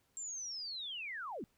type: linear sweep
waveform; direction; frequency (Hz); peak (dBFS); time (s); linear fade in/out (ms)
sine; down; 7459 to 174.8; -40; 0.17-1.44; 0
effects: pink hiss -75 dBFS RMS until 1.57 s